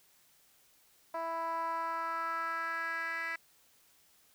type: tone with band-pass filter sweep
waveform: 10% pulse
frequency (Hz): 330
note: E4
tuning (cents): +2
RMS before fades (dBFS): -36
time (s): 1.14-3.36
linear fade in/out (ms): 5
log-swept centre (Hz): 810 to 2000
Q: 3.4
effects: white hiss -66 dBFS RMS until 4.34 s